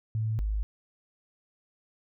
sine tone pair in turn, 110 / 52.33 Hz, A2 / G#1, 0 / +14 cents, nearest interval octave + minor second, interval 1286 cents, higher first, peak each -26 dBFS, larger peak neither, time 0.15-0.39 / 0.39-0.63 s, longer neither, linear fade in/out 0 ms, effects none

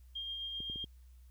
sine tone with tremolo, 3212 Hz, G7, 41 cents sharp, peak -37 dBFS, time 0.15-0.85 s, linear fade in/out 10 ms, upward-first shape sine, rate 7.7 Hz, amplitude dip 25%
clicks, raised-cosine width 3 ms, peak -35 dBFS, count 4, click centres 0.604 / 0.699 / 0.759 / 0.842 s
effects added 62 Hz sine -54 dBFS peak until 1.3 s + white hiss -74 dBFS RMS until 1.3 s

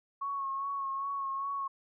sine tone with vibrato, 1100 Hz, C#6, 14 cents flat, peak -32 dBFS, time 0.21-1.68 s, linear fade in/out 10 ms, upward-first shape sine, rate 2.5 Hz, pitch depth 29 cents each way, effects none

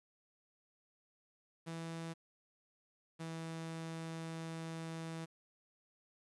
sawtooth tone pair in turn, 164.81 / 163.29 Hz, E3 / E3, 0 / -16 cents, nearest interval unison, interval 16 cents, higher first, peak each -38 / -38 dBFS, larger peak neither, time 1.66-2.14 / 3.19-5.26 s, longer second, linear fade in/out 20 ms, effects resampled to 24000 Hz + 11-bit

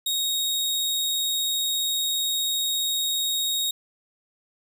sawtooth tone, 3757 Hz, A#7, 13 cents sharp, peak -20 dBFS, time 0.06-3.71 s, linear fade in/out 5 ms, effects none

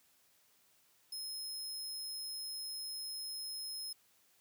sawtooth tone, 5150 Hz, E8, 41 cents flat, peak -38 dBFS, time 1.12-3.93 s, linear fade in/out 5 ms, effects white hiss -70 dBFS RMS until 4.4 s + high-pass 60 Hz 12 dB/octave

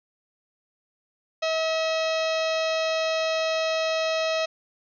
harmonic tone with a mistuned harmonic, 642 Hz, E5, 46 cents flat, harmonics 1 / 2 / 3 / 4 / 5 / 6 / 7 / 8 / 9 / 10, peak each -24 / -33 / -36 / -32 / -37 / -36 / -40 / -38 / -45 / -45 dBFS, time 1.42-4.46 s, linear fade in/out 10 ms, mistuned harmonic 7, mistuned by -87 cents, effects none

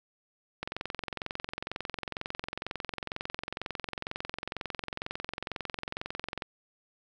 click train, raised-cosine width 0.3 ms, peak -18 dBFS, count 129, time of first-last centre 0.63-6.422 s, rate 22.1 Hz, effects none

